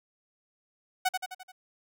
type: tone with echo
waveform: sawtooth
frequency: 744 Hz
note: F#5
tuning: 9 cents sharp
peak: -19 dBFS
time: 1.05-1.09 s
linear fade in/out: 10 ms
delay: 86 ms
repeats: 5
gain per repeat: -5 dB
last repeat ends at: 1.52 s
effects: none